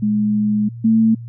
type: tone pair in turn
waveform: sine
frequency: 210.5 / 223 Hz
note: G#3 / A3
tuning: +24 / +23 cents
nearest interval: minor second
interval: 99 cents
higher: second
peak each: -14 / -10 dBFS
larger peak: second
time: 0.02-0.69 / 0.84-1.15 s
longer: first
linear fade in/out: 10 ms
effects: added 117 Hz sine -29 dBFS peak until 1.28 s